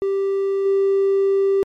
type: tone with level steps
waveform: triangle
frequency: 392 Hz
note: G4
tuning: in tune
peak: -15 / -11 dBFS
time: 0.02-1.63 s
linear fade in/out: 0 ms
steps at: 0.65 s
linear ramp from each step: 10 ms
effects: tanh soft clip ceiling -10 dBFS + MP3 64 kbps

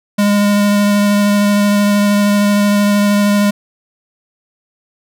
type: tone with vibrato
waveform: square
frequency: 204.5 Hz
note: G#3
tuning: 26 cents flat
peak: -10 dBFS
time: 0.18-3.51 s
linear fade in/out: 10 ms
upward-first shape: sine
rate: 13 Hz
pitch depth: 10 cents each way
effects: none

